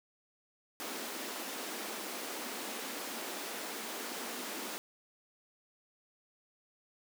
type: high-pass noise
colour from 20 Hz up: pink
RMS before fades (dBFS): -41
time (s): 0.8-4.78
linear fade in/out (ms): 0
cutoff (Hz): 220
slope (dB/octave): 48
effects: none